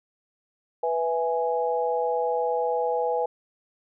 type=chord; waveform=sine; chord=E major; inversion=second; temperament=equal; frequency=493.9 / 659.3 / 830.6 Hz; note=B4 / E5 / G#5; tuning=0 / 0 / 0 cents; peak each=-25 / -30 / -27 dBFS; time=0.83-3.26 s; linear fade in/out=5 ms; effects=none